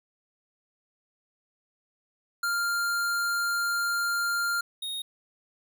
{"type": "tone pair in turn", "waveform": "square", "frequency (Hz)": [1396.9, 3729], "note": ["F6", "A#7"], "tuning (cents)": [0, 0], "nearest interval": "octave + perfect fourth", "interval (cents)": 1700, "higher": "second", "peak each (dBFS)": [-26, -32], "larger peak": "first", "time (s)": [[2.43, 4.61], [4.82, 5.02]], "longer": "first", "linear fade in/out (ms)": 5, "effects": []}